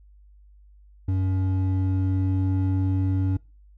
triangle tone pair together, 94.34 / 282.7 Hz, F#2 / C#4, +34 / +34 cents, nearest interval octave + perfect fifth, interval 1900 cents, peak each -19 / -27 dBFS, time 1.08-3.37 s, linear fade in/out 5 ms, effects noise-tail reverb RT60 0.3 s tail -23 dB re dry + added 50 Hz sine -49 dBFS peak until 3.77 s

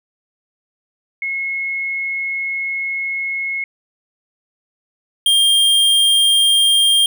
sine / square tone pair in turn, 2173 / 3204 Hz, C#7 / G7, -35 / +37 cents, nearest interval perfect fifth, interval 672 cents, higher second, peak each -19 / -11 dBFS, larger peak second, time 1.22-3.64 / 5.26-7.06 s, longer first, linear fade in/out 2 ms, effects none

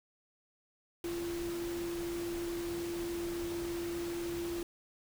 sine tone in noise, 342.7 Hz, F4, 33 cents flat, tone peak -35 dBFS, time 1.04-4.63 s, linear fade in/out 2 ms, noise pink, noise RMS -45 dBFS, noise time 1.04-4.63 s, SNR +7 dB, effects none

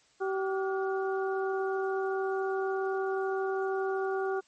harmonic tone with a mistuned harmonic, 384.5 Hz, G4, 33 cents flat, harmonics 1 / 2 / 3 / 4, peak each -29 / -36 / -41 / -39 dBFS, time 0.2-4.41 s, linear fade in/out 20 ms, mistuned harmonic 4, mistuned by -120 cents, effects white hiss -65 dBFS RMS until 4.47 s + MP3 32 kbps

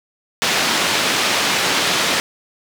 white band-pass noise, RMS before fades -18 dBFS, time 0.42-2.2 s, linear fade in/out 0 ms, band 160 to 4200 Hz, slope 12 dB/octave, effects none

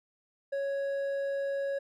sine tone with hard clipping, 554.4 Hz, C#5, in tune, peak -31 dBFS, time 0.52-1.79 s, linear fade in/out 10 ms, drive 5 dB, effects none

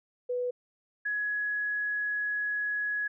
sine tone pair in turn, 493.9 / 1679.1 Hz, B4 / G#6, 0 / +19 cents, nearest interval octave + major sixth, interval 2119 cents, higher second, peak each -28 dBFS, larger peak neither, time 0.29-0.51 / 1.05-3.08 s, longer second, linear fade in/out 10 ms, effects none

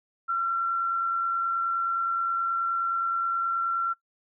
sine tone with amplitude modulation, 1361 Hz, F6, 45 cents flat, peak -22 dBFS, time 0.28-3.94 s, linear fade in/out 20 ms, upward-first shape sine, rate 89.5 Hz, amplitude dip 30%, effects noise-tail reverb RT60 0.1 s tail -19 dB re dry

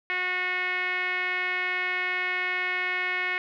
5% pulse tone with low-pass filter, 364.5 Hz, F#4, 26 cents flat, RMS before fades -28 dBFS, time 0.1-3.38 s, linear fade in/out 0 ms, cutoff 2100 Hz, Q 4.9, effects none

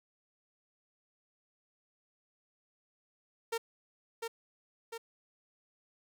sawtooth tone with echo, 458 Hz, A#4, 31 cents flat, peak -28 dBFS, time 3.52-3.58 s, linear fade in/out 10 ms, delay 700 ms, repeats 2, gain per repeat -4 dB, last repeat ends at 4.98 s, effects none

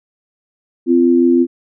sine tone pair together, 257.5 / 343.7 Hz, C4 / F4, -28 / -28 cents, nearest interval perfect fourth, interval 500 cents, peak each -11 dBFS, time 0.86-1.47 s, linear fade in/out 50 ms, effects none

